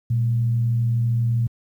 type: tone with frequency modulation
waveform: sine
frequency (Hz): 117.8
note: A#2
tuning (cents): +19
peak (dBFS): -17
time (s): 0.1-1.47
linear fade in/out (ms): 5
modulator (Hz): 87.7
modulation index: 0.24
effects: high-pass 60 Hz 12 dB/octave + 9-bit